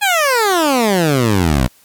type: exponential sweep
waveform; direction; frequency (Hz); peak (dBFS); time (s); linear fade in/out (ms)
15% pulse; down; 847 to 58.7; -5; 0.01-1.68; 20
effects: white hiss -50 dBFS RMS until 1.84 s + MP3 96 kbps